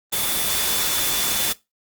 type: tone in noise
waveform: sine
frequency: 3497 Hz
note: A7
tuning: 11 cents flat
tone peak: -28 dBFS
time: 0.12-1.53 s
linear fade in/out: 10 ms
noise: white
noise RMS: -22 dBFS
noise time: 0.12-1.53 s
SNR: -9 dB
effects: noise-tail reverb RT60 0.2 s tail -19 dB re dry + Opus 24 kbps